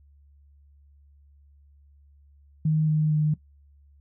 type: tone with pitch steps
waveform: sine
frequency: 155.56 / 153.95 / 152.36 Hz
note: D#3 / D#3 / D#3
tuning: 0 / -18 / -36 cents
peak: -19 dBFS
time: 2.65-3.34 s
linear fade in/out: 5 ms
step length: 230 ms
effects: noise-tail reverb RT60 0.1 s tail -17 dB re dry + added 71 Hz sine -53 dBFS peak until 4 s